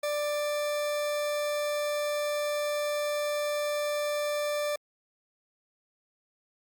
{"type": "tone", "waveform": "40% pulse", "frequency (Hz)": 590, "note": "D5", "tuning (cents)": 8, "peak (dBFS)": -27, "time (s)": [0.03, 4.76], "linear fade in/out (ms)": 5, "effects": ["Opus 48 kbps"]}